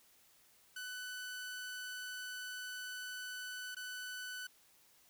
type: tone with dropouts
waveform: sawtooth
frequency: 1497 Hz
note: F#6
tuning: 20 cents sharp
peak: -39 dBFS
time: 0.76-4.47 s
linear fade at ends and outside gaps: 5 ms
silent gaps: 3.748-3.766 s
effects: white hiss -67 dBFS RMS until 5.09 s